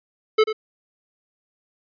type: tone with echo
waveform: square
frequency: 434.1 Hz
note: A4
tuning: 23 cents flat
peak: -13 dBFS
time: 0.38-0.44 s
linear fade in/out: 10 ms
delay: 90 ms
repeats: 1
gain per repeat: -10 dB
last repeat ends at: 0.53 s
effects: resampled to 11025 Hz